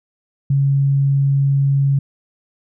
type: tone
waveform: sine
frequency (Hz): 138.59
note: C#3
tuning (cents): 0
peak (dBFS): -12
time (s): 0.5-1.99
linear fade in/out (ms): 5
effects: none